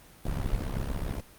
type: noise with amplitude modulation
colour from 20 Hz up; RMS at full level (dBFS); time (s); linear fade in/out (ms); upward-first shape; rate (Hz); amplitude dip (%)
brown; -27; 0.25-1.21; 5; sine; 67.8; 80
effects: pink hiss -54 dBFS RMS until 1.38 s + Opus 32 kbps